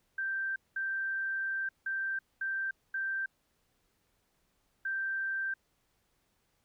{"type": "tone bursts at uneven times", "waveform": "sine", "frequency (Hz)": 1568, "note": "G6", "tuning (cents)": 0, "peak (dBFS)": -31, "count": 6, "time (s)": [[0.18, 0.56], [0.76, 1.69], [1.86, 2.19], [2.41, 2.71], [2.94, 3.26], [4.85, 5.54]], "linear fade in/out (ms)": 5, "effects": ["pink hiss -75 dBFS RMS until 6.64 s"]}